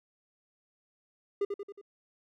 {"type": "tone with echo", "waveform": "triangle", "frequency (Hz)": 403.2, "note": "G4", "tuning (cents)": 49, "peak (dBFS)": -24, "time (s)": [1.41, 1.45], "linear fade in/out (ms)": 5, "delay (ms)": 91, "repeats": 4, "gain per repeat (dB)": -5, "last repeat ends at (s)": 1.814, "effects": []}